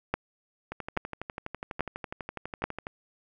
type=two click trains; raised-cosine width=0.5 ms; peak=-11 / -20 dBFS; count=4 / 27; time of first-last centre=0.14-2.64 / 0.72-2.869 s; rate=1.2 / 12.1 Hz; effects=none